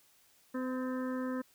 harmonic tone with a mistuned harmonic, 256.1 Hz, C4, 37 cents flat, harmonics 1 / 2 / 4 / 5 / 6 / 7, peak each -34 / -40 / -46 / -48 / -50 / -51 dBFS, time 0.54-1.42 s, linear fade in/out 10 ms, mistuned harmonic 6, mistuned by +37 cents, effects white hiss -66 dBFS RMS until 1.54 s

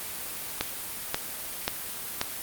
click train, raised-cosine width 0.2 ms, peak -7 dBFS, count 4, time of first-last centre 0.61-2.214 s, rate 1.87 Hz, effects white hiss -36 dBFS RMS until 2.42 s + Opus 32 kbps

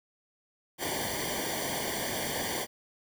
pink noise with comb filter, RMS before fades -33 dBFS, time 0.78-2.67 s, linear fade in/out 50 ms, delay 0.76 ms, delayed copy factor -0.95, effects none

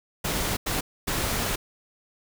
pink noise bursts at uneven times, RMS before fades -27 dBFS, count 3, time 0.24-0.57 / 0.66-0.81 / 1.07-1.56 s, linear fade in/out 10 ms, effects none

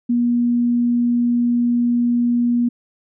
sine tone, 240 Hz, B3, 49 cents flat, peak -14 dBFS, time 0.09-2.69 s, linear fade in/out 10 ms, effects none

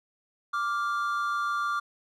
triangle tone pair together, 1173.5 / 1400 Hz, D6 / F6, -2 / +4 cents, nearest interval minor third, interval 306 cents, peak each -26 / -29 dBFS, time 0.53-1.8 s, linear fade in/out 10 ms, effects none

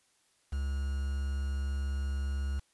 triangle tone with quantisation, 69.1 Hz, C#2, 5 cents flat, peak -28 dBFS, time 0.52-2.6 s, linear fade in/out 10 ms, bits 8, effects white hiss -70 dBFS RMS until 2.73 s + resampled to 24000 Hz

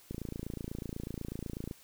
click train, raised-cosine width 3 ms, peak -25 dBFS, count 46, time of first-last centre 0.11-1.711 s, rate 28.1 Hz, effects white hiss -59 dBFS RMS until 1.83 s

